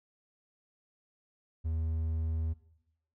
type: tone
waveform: triangle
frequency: 80.3 Hz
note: E2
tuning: 45 cents flat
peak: -28 dBFS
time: 1.64-2.54 s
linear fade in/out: 20 ms
effects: noise-tail reverb RT60 0.8 s tail -17 dB re dry